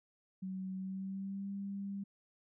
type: tone with pitch glide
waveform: sine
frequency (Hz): 188.5 to 198.33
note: F#3 to G3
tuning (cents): +32 to +20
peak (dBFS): -38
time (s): 0.42-2.04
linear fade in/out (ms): 10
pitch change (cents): +88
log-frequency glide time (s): 0.77-1.5
effects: none